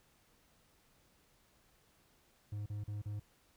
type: tone bursts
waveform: triangle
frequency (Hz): 103.83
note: G#2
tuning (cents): 0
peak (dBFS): -36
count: 4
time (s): 2.52-3.197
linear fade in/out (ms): 5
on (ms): 140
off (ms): 39
effects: pink hiss -70 dBFS RMS until 3.56 s